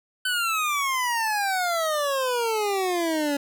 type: exponential sweep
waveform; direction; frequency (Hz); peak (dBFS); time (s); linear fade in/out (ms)
25% pulse; down; 1522 to 280.1; -19; 0.25-3.37; 5
effects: none

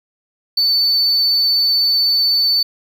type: tone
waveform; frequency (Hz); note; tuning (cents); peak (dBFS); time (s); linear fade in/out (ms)
triangle; 4508; C#8; +28; -10; 0.57-2.63; 5
effects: tanh soft clip ceiling -7 dBFS + 7-bit

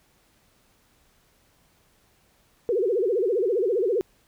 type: tone with vibrato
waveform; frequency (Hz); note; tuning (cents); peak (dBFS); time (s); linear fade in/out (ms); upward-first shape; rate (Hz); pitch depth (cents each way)
sine; 423.1; G#4; +32; -20; 2.69-4.01; 0; sine; 15; 270
effects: pink hiss -63 dBFS RMS until 4.27 s

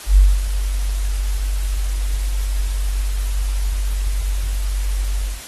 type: tone with ADSR envelope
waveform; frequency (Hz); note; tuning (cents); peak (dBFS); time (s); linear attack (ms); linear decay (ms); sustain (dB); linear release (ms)
sine; 48.03; G1; -35; -5; 0.06-5.41; 110; 230; -12; 170
effects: white hiss -35 dBFS RMS until 5.47 s + AAC 32 kbps

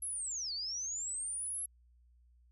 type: linear two-way sweep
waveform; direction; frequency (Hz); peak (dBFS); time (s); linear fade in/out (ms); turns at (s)
sine; down then up; 11270 to 4329 to 11270; -36; 0.02-1.66; 5; 0.53
effects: added 60 Hz sine -62 dBFS peak until 2.51 s

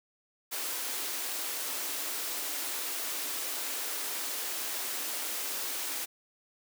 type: high-pass noise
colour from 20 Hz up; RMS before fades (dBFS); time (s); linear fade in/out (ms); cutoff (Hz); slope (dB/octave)
white; -35; 0.51-6.06; 20; 250; 96
effects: none

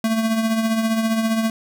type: tone with tremolo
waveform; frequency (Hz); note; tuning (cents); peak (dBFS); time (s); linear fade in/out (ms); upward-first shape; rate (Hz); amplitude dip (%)
square; 223.4; A3; +27; -16; 0.04-1.5; 2; triangle; 15; 55
effects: none

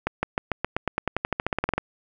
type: accelerating click train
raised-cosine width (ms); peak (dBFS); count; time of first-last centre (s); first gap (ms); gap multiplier
0.5; -8; 20; 0.07-1.78; 160; 0.93
effects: none

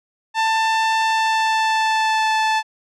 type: tone with pitch glide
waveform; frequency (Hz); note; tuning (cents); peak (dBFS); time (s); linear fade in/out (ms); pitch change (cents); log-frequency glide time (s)
sawtooth; 889 to 875.2; A5 to A5; +18 to -9; -12; 0.34-2.63; 50; -27; 1.03-2.33
effects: low-pass 5000 Hz 12 dB/octave

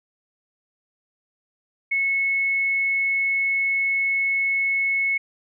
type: tone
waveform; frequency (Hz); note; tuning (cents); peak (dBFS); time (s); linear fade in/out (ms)
sine; 2195; C#7; -18; -19; 1.91-5.18; 10
effects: none

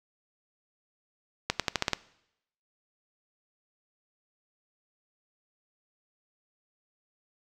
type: accelerating click train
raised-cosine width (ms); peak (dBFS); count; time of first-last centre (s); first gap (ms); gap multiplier
0.2; -7; 7; 1.5-1.933; 97; 0.88
effects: noise-tail reverb RT60 0.8 s tail -20 dB re dry

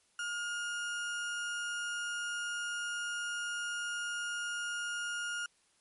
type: tone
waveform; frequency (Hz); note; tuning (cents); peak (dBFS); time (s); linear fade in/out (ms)
35% pulse; 1422; F6; +31; -33; 0.19-5.46; 2
effects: white hiss -70 dBFS RMS until 5.8 s + MP3 48 kbps

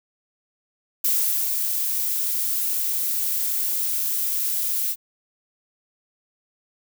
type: noise with ADSR envelope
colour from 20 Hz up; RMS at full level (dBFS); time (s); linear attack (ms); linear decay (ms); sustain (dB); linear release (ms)
violet; -20; 1.04-4.96; 7; 420; -4; 54
effects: none

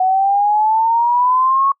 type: exponential sweep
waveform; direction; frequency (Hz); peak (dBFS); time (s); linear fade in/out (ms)
sine; up; 740 to 1108.7; -11; 0-1.72; 5
effects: noise-tail reverb RT60 0.1 s tail -26 dB re dry

